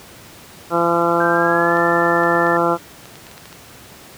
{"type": "harmonic tone", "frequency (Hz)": 170.3, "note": "F3", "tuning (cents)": -43, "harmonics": [1, 2, 3, 4, 5, 6, 7, 8], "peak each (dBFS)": [-26, -20, -20, -22, -23, -24, -25, -21], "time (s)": [0.7, 2.78], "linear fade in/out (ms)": 50}
{"type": "tone with pitch glide", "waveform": "sine", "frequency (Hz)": [1568, 1760], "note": ["G6", "A6"], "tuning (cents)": [0, 0], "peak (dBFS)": -20, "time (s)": [1.2, 2.57], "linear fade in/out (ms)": 5, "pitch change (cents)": 200, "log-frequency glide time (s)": [1.3, 1.77]}
{"type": "clicks", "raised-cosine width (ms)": 0.2, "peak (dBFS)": -21, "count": 10, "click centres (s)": [1.77, 2.236, 2.467, 3.056, 3.156, 3.268, 3.314, 3.379, 3.456, 3.528]}
{"effects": ["pink hiss -41 dBFS RMS until 4.17 s", "high-pass 80 Hz 12 dB/octave"]}